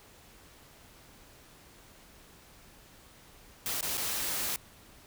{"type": "noise with dropouts", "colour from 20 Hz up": "white", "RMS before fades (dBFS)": -33, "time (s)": [3.66, 4.56], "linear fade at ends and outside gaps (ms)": 1, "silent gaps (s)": [[3.809, 3.827], [3.972, 3.977]], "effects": ["pink hiss -56 dBFS RMS until 5.06 s"]}